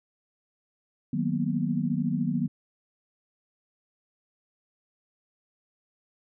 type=chord; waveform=sine; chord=B major seventh; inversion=first; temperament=equal; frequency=155.56 / 185 / 233.1 / 246.9 Hz; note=D#3 / F#3 / A#3 / B3; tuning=0 / 0 / 0 / 0 cents; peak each=-30 dBFS; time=1.13-2.48 s; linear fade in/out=5 ms; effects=none